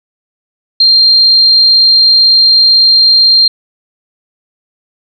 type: tone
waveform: sine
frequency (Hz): 4186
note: C8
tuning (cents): 0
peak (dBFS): -3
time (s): 0.8-3.48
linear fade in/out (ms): 5
effects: none